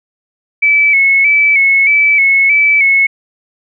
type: tone with vibrato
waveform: sine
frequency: 2248 Hz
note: C#7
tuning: 24 cents sharp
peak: -6 dBFS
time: 0.62-3.07 s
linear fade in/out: 10 ms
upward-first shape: square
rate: 1.6 Hz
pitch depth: 45 cents each way
effects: none